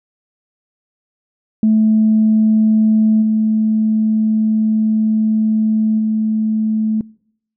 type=tone with level steps; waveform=sine; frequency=217.8 Hz; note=A3; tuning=17 cents flat; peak=-8 / -11 / -13 dBFS; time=1.63-7.01 s; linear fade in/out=2 ms; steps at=3.21 / 5.98 s; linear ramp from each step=20 ms; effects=noise-tail reverb RT60 0.7 s tail -26 dB re dry + tanh soft clip ceiling -4 dBFS